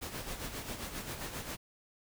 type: noise with tremolo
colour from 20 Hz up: pink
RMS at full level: -39 dBFS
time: 0.01-1.57 s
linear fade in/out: 20 ms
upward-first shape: sine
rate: 7.5 Hz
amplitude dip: 55%
effects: none